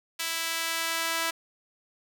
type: tone with high-pass filter sweep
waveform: sawtooth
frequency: 329.6 Hz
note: E4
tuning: in tune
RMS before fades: -30 dBFS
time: 0.19-1.31 s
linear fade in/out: 10 ms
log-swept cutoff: 2300 to 1200 Hz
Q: 0.77
effects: none